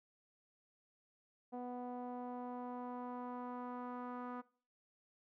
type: tone with low-pass filter sweep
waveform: sawtooth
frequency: 246.9 Hz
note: B3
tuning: in tune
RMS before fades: -45 dBFS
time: 1.52-4.42 s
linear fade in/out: 20 ms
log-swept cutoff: 750 to 1200 Hz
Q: 2.9
effects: noise-tail reverb RT60 0.4 s tail -20 dB re dry